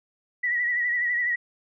sine tone with vibrato, 1936 Hz, B6, 35 cents flat, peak -22 dBFS, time 0.43-1.36 s, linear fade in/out 10 ms, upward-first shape sine, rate 12 Hz, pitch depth 48 cents each way, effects none

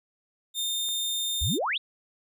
sawtooth tone, 3632 Hz, A#7, 46 cents flat, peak -24 dBFS, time 0.54-1.59 s, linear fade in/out 50 ms
click, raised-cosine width 0.5 ms, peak -34 dBFS, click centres 0.888 s
sine exponential sweep, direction up, 57.2 to 3978 Hz, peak -25 dBFS, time 1.41-1.78 s, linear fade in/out 10 ms
effects none

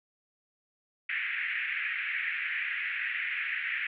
pink band-pass noise, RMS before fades -33 dBFS, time 1.09-3.87 s, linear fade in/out 5 ms, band 1700 to 2500 Hz, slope 48 dB/octave, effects none

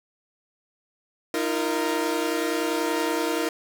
sawtooth chord, Eb suspended second, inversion none, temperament equal with one note detuned, 311.1 / 341.6 / 466.2 Hz, Eb4 / F4 / Bb4, 0 / -38 / 0 cents, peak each -24 dBFS, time 1.34-3.49 s, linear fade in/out 2 ms, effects none

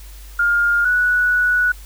sine tone pair in turn, 1412 / 1472.5 Hz, F6 / F#6, +19 / -9 cents, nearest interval minor second, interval 72 cents, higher second, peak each -13 dBFS, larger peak neither, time 0.39-0.85 / 0.85-1.72 s, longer second, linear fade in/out 5 ms, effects added 50 Hz sine -35 dBFS peak until 1.85 s + white hiss -45 dBFS RMS until 1.85 s

